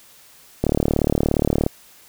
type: click train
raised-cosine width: 2 ms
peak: -4 dBFS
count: 39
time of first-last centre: 0.64-1.664 s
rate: 37.1 Hz
effects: white hiss -49 dBFS RMS until 2.08 s